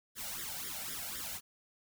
white noise with flanger, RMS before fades -41 dBFS, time 0.15-1.41 s, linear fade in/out 50 ms, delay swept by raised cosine 0.56 to 1.42 ms, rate 3.9 Hz, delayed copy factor +0.85, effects none

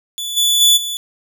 sawtooth tone with level steps, 3461 Hz, A7, 29 cents flat, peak -19 / -9 / -5 / -18 dBFS, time 0.18-0.97 s, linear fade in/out 0 ms, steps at 0.36 / 0.6 / 0.76 s, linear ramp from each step 20 ms, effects none

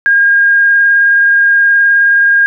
sine tone with vibrato, 1619 Hz, G#6, 45 cents flat, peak -5 dBFS, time 0.06-2.46 s, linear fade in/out 0 ms, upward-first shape sine, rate 19 Hz, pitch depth 9 cents each way, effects none

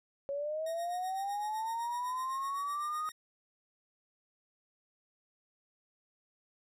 sine linear sweep, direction up, 552 to 1252 Hz, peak -33 dBFS, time 0.29-3.09 s, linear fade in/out 0 ms
10% pulse tone with tremolo, 1864.7 Hz, A#6, in tune, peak -37 dBFS, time 0.66-3.12 s, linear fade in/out 5 ms, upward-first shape sine, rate 7.9 Hz, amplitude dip 75%
effects none

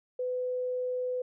sine tone, 502 Hz, B4, 28 cents sharp, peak -29 dBFS, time 0.19-1.22 s, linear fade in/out 5 ms, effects none

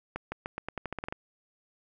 accelerating click train, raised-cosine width 0.5 ms, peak -19 dBFS, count 12, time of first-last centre 0.16-1.125 s, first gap 160 ms, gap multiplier 0.87, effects none

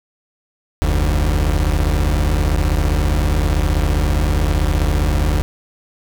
35% pulse tone pair together, 44.78 / 74.3 Hz, F1 / D2, +44 / +21 cents, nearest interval major sixth, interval 877 cents, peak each -15 dBFS, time 0.82-5.42 s, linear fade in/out 0 ms, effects none

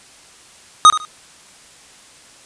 square tone with echo, 1244.5 Hz, D#6, in tune, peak -4 dBFS, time 0.85-0.9 s, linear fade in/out 0 ms, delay 75 ms, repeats 2, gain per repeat -13 dB, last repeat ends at 1.05 s, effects white hiss -45 dBFS RMS until 2.45 s + resampled to 22050 Hz

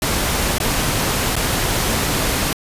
pink noise with dropouts, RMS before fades -19 dBFS, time 0.02-2.53 s, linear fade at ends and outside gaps 2 ms, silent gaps 0.584-0.601 / 1.356-1.364 s, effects resampled to 32000 Hz

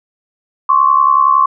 sine tone pair together, 1058 / 1128.8 Hz, C6 / C#6, +19 / +31 cents, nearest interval minor second, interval 112 cents, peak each -10 dBFS, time 0.69-1.46 s, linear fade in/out 5 ms, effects none

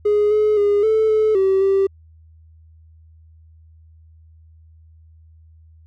triangle tone with pitch steps, 416.5 / 425.2 / 408.9 / 438.1 / 432.8 / 384.3 / 389.8 Hz, G#4 / G#4 / G#4 / A4 / A4 / G4 / G4, +5 / +41 / -27 / -7 / -29 / -34 / -10 cents, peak -10 dBFS, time 0.05-1.87 s, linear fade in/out 10 ms, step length 260 ms, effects tanh soft clip ceiling -9 dBFS + added 80 Hz sine -45 dBFS peak until 5.86 s

